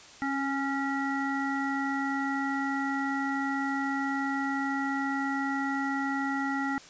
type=harmonic tone with a mistuned harmonic; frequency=276.1 Hz; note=C#4; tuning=7 cents flat; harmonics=1 / 3 / 5 / 7; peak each=-30 / -34 / -35 / -35 dBFS; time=0.22-6.78 s; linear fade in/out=0 ms; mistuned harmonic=1; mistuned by=-17 cents; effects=white hiss -50 dBFS RMS until 6.89 s + resampled to 16000 Hz